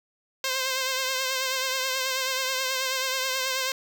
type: tone with vibrato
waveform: 5% pulse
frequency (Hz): 523.3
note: C5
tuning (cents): 0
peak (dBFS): -14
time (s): 0.44-3.72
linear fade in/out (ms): 2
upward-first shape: triangle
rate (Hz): 9.3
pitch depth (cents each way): 45
effects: none